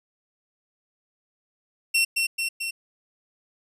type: tone with echo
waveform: sawtooth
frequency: 2716 Hz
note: F7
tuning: 49 cents flat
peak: -15 dBFS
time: 1.94-2.05 s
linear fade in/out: 10 ms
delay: 220 ms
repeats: 3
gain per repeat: -3 dB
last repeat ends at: 2.71 s
effects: resampled to 32000 Hz